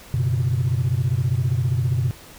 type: chord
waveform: sine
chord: F# suspended fourth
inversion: none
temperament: equal with one note detuned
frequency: 93.74 / 123.47 / 138.59 Hz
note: F#2 / B2 / C#3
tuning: +23 / 0 / 0 cents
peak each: -23 / -19 / -23 dBFS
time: 0.14-2.11 s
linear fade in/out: 0 ms
effects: tanh soft clip ceiling -13 dBFS + pink hiss -44 dBFS RMS until 2.38 s